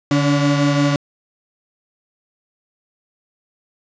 35% pulse tone pair together, 145.16 / 284.5 Hz, D3 / C#4, -20 / +45 cents, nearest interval octave, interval 1165 cents, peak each -15 dBFS, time 0.11-0.96 s, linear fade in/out 2 ms, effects resampled to 16000 Hz + 8-bit

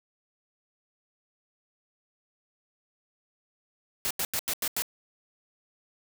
white noise bursts, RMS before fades -29 dBFS, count 6, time 4.05-4.821 s, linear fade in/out 0 ms, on 56 ms, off 87 ms, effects none

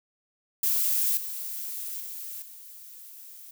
violet noise with level steps, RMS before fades -25 / -35 / -38 / -46 dBFS, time 0.63-3.51 s, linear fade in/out 5 ms, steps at 1.17 / 2 / 2.42 s, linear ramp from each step 2 ms, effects none

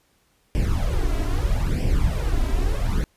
brown noise with flanger, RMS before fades -21 dBFS, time 0.55-3.04 s, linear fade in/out 0 ms, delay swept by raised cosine 0.37 to 3.07 ms, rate 0.78 Hz, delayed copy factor +0.75, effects pink hiss -64 dBFS RMS until 3.16 s + resampled to 32000 Hz

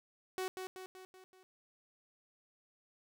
sawtooth tone with echo, 373.4 Hz, F#4, 16 cents sharp, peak -32 dBFS, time 0.38-0.48 s, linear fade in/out 0 ms, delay 190 ms, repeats 5, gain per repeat -5 dB, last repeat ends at 1.43 s, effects none

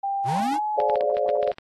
sine tone with pitch glide, 792 to 848.8 Hz, G5 to G#5, +18 to +38 cents, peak -23 dBFS, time 0.03-0.96 s, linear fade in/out 10 ms, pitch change +120 cents, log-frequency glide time 0.39-0.63 s
square linear sweep, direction up, 106.8 to 324.1 Hz, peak -27 dBFS, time 0.24-0.59 s, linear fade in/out 50 ms
sine chord, D half-diminished seventh, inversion second, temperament just, 422.9 / 528.6 / 587.3 / 704.8 Hz, Ab4 / C5 / D5 / F5, +31 / +18 / 0 / +16 cents, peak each -28 / -26 / -24 / -28 dBFS, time 0.77-1.52 s, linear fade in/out 5 ms
clicks, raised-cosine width 0.3 ms, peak -20 dBFS, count 10, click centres 0.802 / 0.898 / 0.957 / 1.009 / 1.169 / 1.291 / 1.429 / 1.476 / 1.517 / 1.584 s
effects AAC 32 kbps

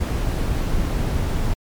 brown noise, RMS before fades -21 dBFS, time 0-1.54 s, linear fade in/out 10 ms, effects MP3 96 kbps

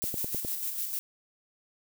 violet noise with tremolo, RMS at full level -32 dBFS, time 0.02-0.99 s, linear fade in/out 0 ms, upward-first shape square, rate 6.6 Hz, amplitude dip 40%
click train, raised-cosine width 2 ms, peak -22 dBFS, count 5, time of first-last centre 0.04-0.449 s, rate 9.79 Hz
effects none

